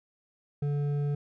sine tone with hard clipping, 144.6 Hz, D3, 27 cents flat, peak -28 dBFS, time 0.62-1.15 s, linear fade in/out 5 ms, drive 7 dB, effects none

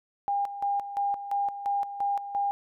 sine tone with tremolo, 805 Hz, G5, 46 cents sharp, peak -24 dBFS, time 0.28-2.51 s, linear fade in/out 0 ms, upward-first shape square, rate 2.9 Hz, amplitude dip 70%, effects none

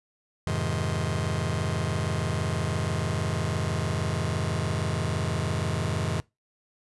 sawtooth chord, F minor seventh, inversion none, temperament just, 87.31 / 104.77 / 130.96 / 157.15 Hz, F2 / Ab2 / C3 / Eb3, 0 / +16 / +2 / +18 cents, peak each -27 dBFS, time 0.47-6.2 s, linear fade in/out 0 ms, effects noise-tail reverb RT60 0.2 s tail -22 dB re dry + resampled to 24000 Hz

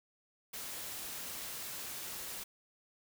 white noise, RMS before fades -43 dBFS, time 0.53-2.44 s, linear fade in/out 10 ms, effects none

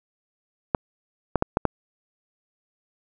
clicks, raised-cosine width 1 ms, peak -5 dBFS, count 5, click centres 0.748 / 1.357 / 1.424 / 1.571 / 1.653 s, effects none

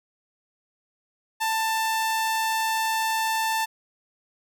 sawtooth tone, 888 Hz, A5, 16 cents sharp, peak -19 dBFS, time 1.4-3.66 s, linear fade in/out 20 ms, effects none

